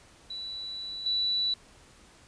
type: tone with level steps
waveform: sine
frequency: 3951 Hz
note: B7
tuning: in tune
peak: -35 / -25 dBFS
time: 0.3-1.54 s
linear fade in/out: 5 ms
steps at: 1.06 s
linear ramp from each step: 2 ms
effects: pink hiss -56 dBFS RMS until 2.27 s + resampled to 22050 Hz